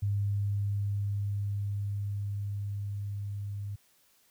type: tone with level ramp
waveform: sine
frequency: 101.2 Hz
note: G#2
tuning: 44 cents flat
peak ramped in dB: -26 to -34 dBFS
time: 0.02-3.76 s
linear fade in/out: 10 ms
effects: white hiss -66 dBFS RMS until 4.3 s